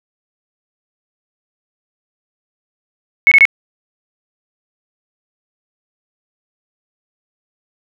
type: tone bursts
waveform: sine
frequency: 2200 Hz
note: C#7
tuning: 14 cents flat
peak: -3 dBFS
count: 3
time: 3.27-3.453 s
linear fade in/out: 0 ms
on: 45 ms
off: 24 ms
effects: none